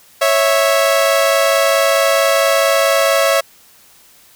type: tone pair together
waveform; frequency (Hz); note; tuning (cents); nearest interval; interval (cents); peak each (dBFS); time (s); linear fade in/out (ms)
sawtooth; 552.5 / 657; C#5 / E5; -6 / -6; minor third; 300; -10; 0.21-3.41; 10
effects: white hiss -47 dBFS RMS until 4.35 s